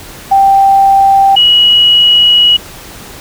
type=tone pair in turn; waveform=sine; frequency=784 / 2914 Hz; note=G5 / F#7; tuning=0 / -27 cents; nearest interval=octave + major seventh; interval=2273 cents; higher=second; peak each=-3 dBFS; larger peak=neither; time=0.31-1.36 / 1.36-2.57 s; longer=second; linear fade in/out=10 ms; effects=pink hiss -30 dBFS RMS until 3.2 s